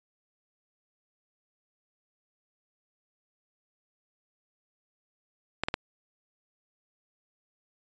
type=clicks; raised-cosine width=0.3 ms; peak=-11 dBFS; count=3; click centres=5.636 / 5.685 / 5.741 s; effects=resampled to 16000 Hz